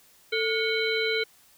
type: harmonic tone with a mistuned harmonic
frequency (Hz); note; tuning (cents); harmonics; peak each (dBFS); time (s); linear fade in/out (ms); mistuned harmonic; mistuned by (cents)
444.6; A4; +18; 1 / 3 / 5 / 7 / 9; -27 / -32 / -29 / -34 / -32; 0.32-1.24; 10; 3; +130
effects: white hiss -58 dBFS RMS until 1.57 s